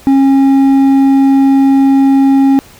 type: tone with hard clipping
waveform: sine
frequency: 271.9 Hz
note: C#4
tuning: 33 cents flat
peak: -6 dBFS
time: 0.07-2.59 s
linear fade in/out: 0 ms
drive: 5 dB
effects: pink hiss -39 dBFS RMS until 2.79 s